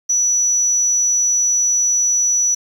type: tone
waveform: sine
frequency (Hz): 5910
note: F#8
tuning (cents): -3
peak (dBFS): -13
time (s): 0.09-2.55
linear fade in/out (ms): 10
effects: 7-bit